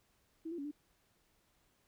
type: tone with pitch steps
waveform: sine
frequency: 324 / 342.9 / 281.8 / 294.9 Hz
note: E4 / F4 / C#4 / D4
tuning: -30 / -32 / +29 / +7 cents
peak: -39 dBFS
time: 0.45-0.714 s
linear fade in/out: 10 ms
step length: 66 ms
effects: pink hiss -74 dBFS RMS until 1.87 s